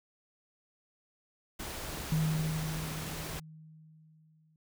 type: noise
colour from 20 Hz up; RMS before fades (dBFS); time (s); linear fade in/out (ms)
pink; -40; 1.59-3.4; 10
type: tone with exponential decay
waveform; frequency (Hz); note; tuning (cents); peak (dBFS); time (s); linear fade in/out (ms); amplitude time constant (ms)
sine; 157.2; D#3; +18; -25; 2.12-4.56; 2; 530
effects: none